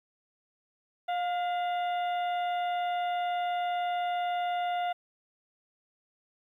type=harmonic tone with a mistuned harmonic; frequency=709 Hz; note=F5; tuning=26 cents sharp; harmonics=1 / 2 / 3 / 4 / 5; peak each=-28 / -41 / -44 / -46 / -46 dBFS; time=1.08-4.93 s; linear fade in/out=10 ms; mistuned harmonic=3; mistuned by=-69 cents; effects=11-bit